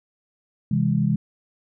sine chord, C augmented, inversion none, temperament just, 130.81 / 163.52 / 204.4 Hz, C3 / E3 / G#3, 0 / -14 / -27 cents, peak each -23 / -22 / -22 dBFS, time 0.71-1.16 s, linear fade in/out 5 ms, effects none

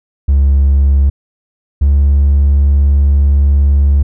triangle tone pair in turn, 69.3 / 70.63 Hz, C#2 / C#2, 0 / +33 cents, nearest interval unison, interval 33 cents, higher second, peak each -3 dBFS, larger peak neither, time 0.28-1.1 / 1.81-4.03 s, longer second, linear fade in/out 10 ms, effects tanh soft clip ceiling -1 dBFS

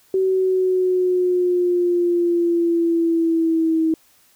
sine exponential sweep, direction down, 380.3 to 320 Hz, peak -15 dBFS, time 0.14-3.94 s, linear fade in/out 2 ms, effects white hiss -56 dBFS RMS until 4.35 s

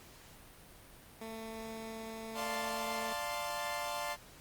15% pulse tone, 223.2 Hz, A3, 25 cents sharp, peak -36 dBFS, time 1.21-3.13 s, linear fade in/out 5 ms
sawtooth chord, D minor seventh, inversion none, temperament equal, 587.3 / 698.5 / 880 / 1046.5 Hz, D5 / F5 / A5 / C6, 0 / 0 / 0 / 0 cents, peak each -38 dBFS, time 2.34-4.17 s, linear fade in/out 50 ms
effects pink hiss -56 dBFS RMS until 4.4 s + Opus 48 kbps

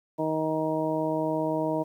harmonic tone, 157.3 Hz, D#3, 19 cents sharp, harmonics 1 / 2 / 3 / 4 / 5 / 6, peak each -35 / -29 / -33 / -29 / -42 / -33 dBFS, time 0.18-1.84 s, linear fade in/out 20 ms, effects 10-bit

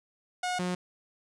sawtooth tone pair in turn, 725 / 180 Hz, F#5 / F#3, -35 / -47 cents, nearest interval 2 octaves, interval 2412 cents, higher first, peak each -25 dBFS, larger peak neither, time 0.43-0.59 / 0.59-0.75 s, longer neither, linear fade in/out 5 ms, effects resampled to 22050 Hz + 11-bit

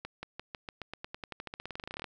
accelerating click train, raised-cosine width 0.3 ms, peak -23 dBFS, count 27, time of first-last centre 0.05-2.043 s, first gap 180 ms, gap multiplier 0.92, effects none

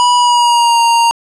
square tone with pitch glide, 977 to 931.3 Hz, B5 to A#5, -19 to -2 cents, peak -8 dBFS, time 0-1.11 s, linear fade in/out 0 ms, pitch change -83 cents, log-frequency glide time 0.16-0.8 s, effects resampled to 22050 Hz + 7-bit

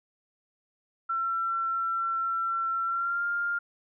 sine tone with pitch glide, 1351 to 1401.9 Hz, E6 to F6, +42 to +6 cents, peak -26 dBFS, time 1.09-3.59 s, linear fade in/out 10 ms, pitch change +64 cents, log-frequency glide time 2.84-3.25 s, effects none

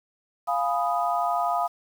sine chord, F half-diminished seventh, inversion none, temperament equal, 698.5 / 830.6 / 987.8 / 1244.5 Hz, F5 / Ab5 / Cb6 / Eb6, 0 / 0 / 0 / 0 cents, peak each -25 / -30 / -30 / -28 dBFS, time 0.47-1.68 s, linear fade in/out 20 ms, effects 8-bit

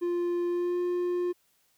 triangle tone with pitch glide, 349.2 to 354.5 Hz, F4 to F4, 0 to +26 cents, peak -24 dBFS, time 0.01-1.33 s, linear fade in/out 20 ms, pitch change +26 cents, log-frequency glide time 0.48-0.79 s, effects white hiss -69 dBFS RMS until 1.77 s

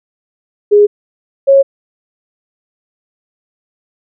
sine tone pair in turn, 413.4 / 548.3 Hz, G#4 / C#5, -8 / -19 cents, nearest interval perfect fourth, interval 489 cents, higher second, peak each -3 dBFS, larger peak neither, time 0.71-0.87 / 1.47-1.63 s, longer neither, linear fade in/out 20 ms, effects none

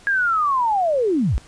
sine linear sweep, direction down, 1653 to 34.27 Hz, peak -16 dBFS, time 0.07-1.38 s, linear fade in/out 0 ms, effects pink hiss -48 dBFS RMS until 1.47 s + resampled to 22050 Hz

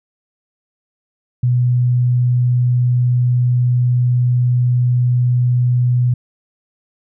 sine tone, 123.47 Hz, B2, in tune, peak -11 dBFS, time 1.43-6.14 s, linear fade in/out 5 ms, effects none

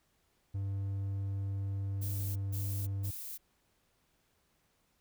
triangle tone, 98.3 Hz, G2, 5 cents sharp, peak -31 dBFS, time 0.54-3.11 s, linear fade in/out 10 ms
violet noise bursts, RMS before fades -43 dBFS, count 3, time 2.01-3.38 s, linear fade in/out 20 ms, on 350 ms, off 160 ms
effects pink hiss -74 dBFS RMS until 5 s

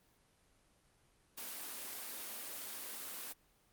white high-pass noise, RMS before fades -45 dBFS, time 1.37-3.33 s, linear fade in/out 10 ms, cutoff 200 Hz, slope 96 dB/octave, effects pink hiss -71 dBFS RMS until 3.72 s + Opus 24 kbps

